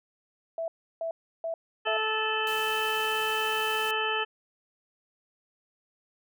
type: tone bursts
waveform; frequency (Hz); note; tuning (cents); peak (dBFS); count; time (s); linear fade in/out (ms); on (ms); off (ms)
sine; 659.3; E5; 0; -29; 4; 0.58-1.97; 2; 100; 330
type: harmonic tone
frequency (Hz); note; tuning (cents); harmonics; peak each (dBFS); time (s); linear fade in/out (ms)
436.6; A4; -13; 1 / 2 / 3 / 4 / 6 / 7; -33 / -33 / -33 / -33 / -33 / -33; 1.85-4.25; 20
type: noise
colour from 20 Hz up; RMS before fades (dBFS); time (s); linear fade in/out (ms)
white; -42; 2.47-3.91; 0
effects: none